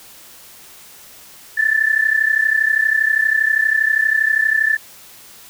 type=tone pair together; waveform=sine; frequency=1742.5 / 1775 Hz; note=A6 / A6; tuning=-17 / +15 cents; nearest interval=unison; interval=32 cents; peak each=-16 dBFS; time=1.57-4.77 s; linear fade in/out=10 ms; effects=white hiss -42 dBFS RMS until 5.49 s